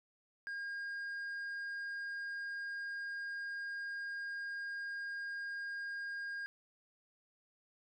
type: tone with tanh clipping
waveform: triangle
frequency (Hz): 1619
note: G#6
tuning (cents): -45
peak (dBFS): -40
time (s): 0.47-6.46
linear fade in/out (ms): 0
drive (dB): 8
effects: none